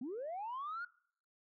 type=linear sweep; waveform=sine; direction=up; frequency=227.7 to 1462 Hz; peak=-38 dBFS; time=0.01-0.85 s; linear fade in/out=5 ms; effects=noise-tail reverb RT60 0.6 s tail -23 dB re dry + tanh soft clip ceiling -36 dBFS